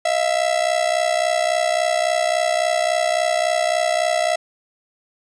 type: ring-modulated tone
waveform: 45% pulse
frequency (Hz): 663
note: E5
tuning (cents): +10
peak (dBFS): -14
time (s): 0.05-4.36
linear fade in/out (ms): 5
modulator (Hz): 31.8
effects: resampled to 22050 Hz + 9-bit